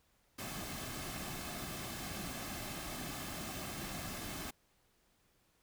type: noise with comb filter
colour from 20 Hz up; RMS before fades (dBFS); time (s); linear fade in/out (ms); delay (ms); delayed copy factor
pink; -43; 0.38-4.51; 10; 2.1; -0.5
effects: pink hiss -73 dBFS RMS until 5.62 s